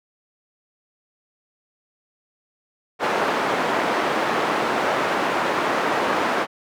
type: band-pass noise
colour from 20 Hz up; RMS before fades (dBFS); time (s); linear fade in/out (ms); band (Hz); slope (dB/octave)
white; -22; 2.99-6.47; 50; 270 to 1200; 12
effects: none